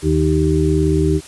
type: harmonic tone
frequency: 77.78 Hz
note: D#2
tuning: in tune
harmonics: 1 / 2 / 4 / 5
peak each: -18 / -18 / -18 / -18 dBFS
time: 0.02-1.21 s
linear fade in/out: 50 ms
effects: white hiss -38 dBFS RMS until 1.27 s + resampled to 24000 Hz

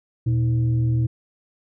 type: tone with frequency modulation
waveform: sine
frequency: 119.2 Hz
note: A#2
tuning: 39 cents sharp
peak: -17 dBFS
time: 0.26-1.07 s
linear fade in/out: 10 ms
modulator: 198 Hz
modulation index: 0.42
effects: none

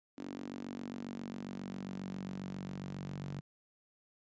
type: tone with high-pass filter sweep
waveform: sawtooth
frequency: 47.39 Hz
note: F#1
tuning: 42 cents sharp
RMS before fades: -43 dBFS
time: 0.17-3.41 s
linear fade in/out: 20 ms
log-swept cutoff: 270 to 150 Hz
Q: 4.6
effects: resampled to 16000 Hz

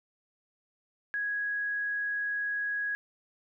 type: tone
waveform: sine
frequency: 1661.2 Hz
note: G#6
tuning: in tune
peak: -29 dBFS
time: 1.14-2.95 s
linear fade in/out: 0 ms
effects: none

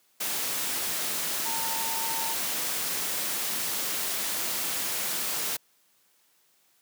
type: tone in noise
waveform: sine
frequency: 906 Hz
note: A#5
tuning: 50 cents flat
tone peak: -34 dBFS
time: 1.45-2.34 s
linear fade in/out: 10 ms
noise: white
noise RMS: -30 dBFS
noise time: 0.2-5.57 s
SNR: -7 dB
effects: white hiss -66 dBFS RMS until 6.81 s + high-pass 150 Hz 12 dB/octave

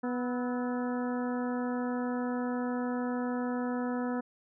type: harmonic tone with a mistuned harmonic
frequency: 246.6 Hz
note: B3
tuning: 2 cents flat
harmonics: 1 / 2 / 3 / 4 / 5 / 6 / 7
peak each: -31 / -37 / -41 / -43 / -45 / -47 / -48 dBFS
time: 0.03-4.21 s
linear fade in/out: 10 ms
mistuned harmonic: 5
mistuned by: +81 cents
effects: none

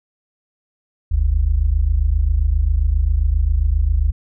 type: tone pair together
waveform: sine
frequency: 46.51 / 74 Hz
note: F#1 / D2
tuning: +10 / +14 cents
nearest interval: minor sixth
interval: 804 cents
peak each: -16 dBFS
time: 1.11-4.12 s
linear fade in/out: 10 ms
effects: none

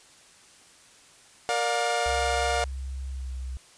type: chord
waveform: sawtooth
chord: Bb major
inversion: none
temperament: equal with one note detuned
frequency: 466.2 / 587.3 / 711.9 Hz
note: Bb4 / D5 / F5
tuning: 0 / 0 / +33 cents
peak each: -27 / -27 / -22 dBFS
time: 1.49-2.64 s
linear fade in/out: 0 ms
type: tone with pitch glide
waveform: sine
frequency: 66.4 to 64.21 Hz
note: C2 to C2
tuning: +26 to -32 cents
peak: -31 dBFS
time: 2.06-3.57 s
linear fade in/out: 0 ms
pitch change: -58 cents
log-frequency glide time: 3.12-3.29 s
effects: white hiss -54 dBFS RMS until 3.77 s + resampled to 22050 Hz

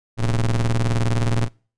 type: ring-modulated tone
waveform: 45% pulse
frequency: 61.4 Hz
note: B1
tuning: 9 cents flat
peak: -14 dBFS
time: 0.17-1.49 s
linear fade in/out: 50 ms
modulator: 51.7 Hz
effects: noise-tail reverb RT60 0.4 s tail -25 dB re dry + resampled to 22050 Hz

